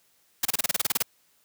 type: noise bursts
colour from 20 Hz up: white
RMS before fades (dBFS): -23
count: 12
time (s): 0.43-1.025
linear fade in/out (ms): 5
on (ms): 23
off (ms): 29
effects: white hiss -65 dBFS RMS until 1.44 s + high-pass 80 Hz 12 dB/octave